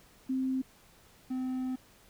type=tone pair in turn; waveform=sine / triangle; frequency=261.6 / 257.1 Hz; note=C4 / C4; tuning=0 / -30 cents; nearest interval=unison; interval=30 cents; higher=first; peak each=-28 / -29 dBFS; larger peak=first; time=0.29-0.62 / 1.3-1.76 s; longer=second; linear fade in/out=10 ms; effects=pink hiss -60 dBFS RMS until 2.09 s